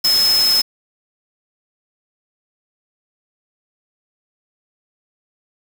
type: tone in noise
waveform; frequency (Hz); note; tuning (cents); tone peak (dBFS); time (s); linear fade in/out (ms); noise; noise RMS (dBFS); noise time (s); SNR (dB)
sine; 5180; E8; -31; -12; 0.04-0.62; 10; white; -23; 0.04-0.62; +8
effects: none